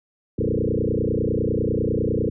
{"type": "tone with frequency modulation", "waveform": "sine", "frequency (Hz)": 274.3, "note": "C#4", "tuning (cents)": -18, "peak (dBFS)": -19, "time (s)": [0.38, 2.3], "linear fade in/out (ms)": 10, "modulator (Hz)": 30, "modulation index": 7.2, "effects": []}